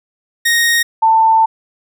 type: tone pair in turn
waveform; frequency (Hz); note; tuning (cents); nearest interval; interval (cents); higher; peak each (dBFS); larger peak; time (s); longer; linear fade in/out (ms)
sawtooth / sine; 1864.7 / 891.5; A#6 / A5; 0 / +22; octave + minor second; 1278; first; -7; neither; 0.45-0.83 / 1.02-1.46; second; 10
effects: none

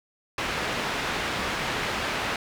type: low-pass noise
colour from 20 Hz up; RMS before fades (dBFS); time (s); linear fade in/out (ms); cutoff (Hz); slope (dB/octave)
white; -29; 0.38-2.36; 2; 2400; 12
effects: none

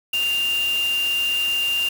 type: tone in noise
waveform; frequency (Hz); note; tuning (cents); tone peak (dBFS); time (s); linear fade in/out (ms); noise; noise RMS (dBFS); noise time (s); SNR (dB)
sine; 2794; F7; 0; -19; 0.13-1.89; 5; white; -33; 0.13-1.89; +11
effects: none

